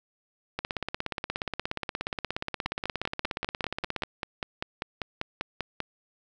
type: two click trains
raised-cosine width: 0.3 ms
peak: -14 / -14 dBFS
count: 59 / 17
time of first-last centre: 0.59-4.022 / 2.66-5.803 s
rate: 16.9 / 5.09 Hz
effects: none